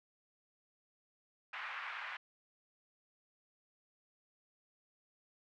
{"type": "band-pass noise", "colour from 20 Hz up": "white", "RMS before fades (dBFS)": -44, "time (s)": [1.53, 2.17], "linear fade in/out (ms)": 5, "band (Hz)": [930, 2300], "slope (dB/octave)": 24, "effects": []}